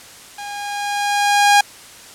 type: tone with level ramp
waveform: sawtooth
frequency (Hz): 816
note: G#5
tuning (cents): -31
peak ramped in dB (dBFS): -25 to -4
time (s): 0.38-1.61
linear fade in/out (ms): 5
effects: white hiss -40 dBFS RMS until 2.14 s + low-pass 10000 Hz 12 dB/octave